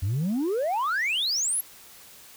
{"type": "exponential sweep", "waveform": "sine", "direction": "up", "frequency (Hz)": [87.31, 11730], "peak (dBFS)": -21, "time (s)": [0.02, 1.61], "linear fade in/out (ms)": 10, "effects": ["tanh soft clip ceiling -22 dBFS", "white hiss -49 dBFS RMS until 2.36 s"]}